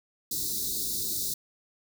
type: band-stop noise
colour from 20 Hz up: white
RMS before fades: -31 dBFS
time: 0.31-1.34 s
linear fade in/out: 5 ms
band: 430 to 3700 Hz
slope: 96 dB/octave
effects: none